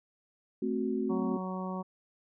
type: chord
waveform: sine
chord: F# diminished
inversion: first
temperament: equal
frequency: 220 / 261.6 / 370 Hz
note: A3 / C4 / F#4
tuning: 0 / 0 / 0 cents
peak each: -33 dBFS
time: 0.62-1.37 s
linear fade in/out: 5 ms
type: harmonic tone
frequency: 186.2 Hz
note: F#3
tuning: 11 cents sharp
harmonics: 1 / 2 / 3 / 4 / 5 / 6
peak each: -35 / -43 / -43 / -45 / -43 / -43 dBFS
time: 1.09-1.83 s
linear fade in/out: 20 ms
effects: none